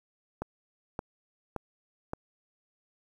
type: click train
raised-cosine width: 1 ms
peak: -19 dBFS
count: 4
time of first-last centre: 0.42-2.134 s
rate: 1.75 Hz
effects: 9-bit